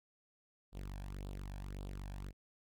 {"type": "tone with flanger", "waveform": "sawtooth", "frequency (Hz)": 48.21, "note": "G1", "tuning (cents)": -28, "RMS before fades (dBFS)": -45, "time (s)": [0.72, 2.33], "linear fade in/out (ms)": 50, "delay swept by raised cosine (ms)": [0.24, 1.24], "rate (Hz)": 1.8, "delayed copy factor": 0.7, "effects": []}